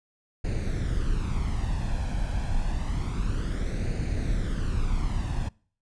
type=noise with flanger; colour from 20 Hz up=brown; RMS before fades=-27 dBFS; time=0.44-5.49 s; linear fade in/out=10 ms; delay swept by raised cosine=0.45 to 1.25 ms; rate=0.28 Hz; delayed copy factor=+0.6; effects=noise-tail reverb RT60 0.5 s tail -25 dB re dry + resampled to 22050 Hz